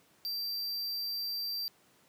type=tone; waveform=square; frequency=4699 Hz; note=D8; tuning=in tune; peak=-34 dBFS; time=0.25-1.68 s; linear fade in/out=0 ms; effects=pink hiss -65 dBFS RMS until 2.08 s + high-pass 150 Hz 12 dB/octave